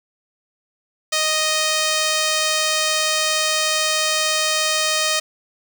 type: tone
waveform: 5% pulse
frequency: 622.3 Hz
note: D#5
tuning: in tune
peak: -6 dBFS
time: 1.12-5.2 s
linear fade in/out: 10 ms
effects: none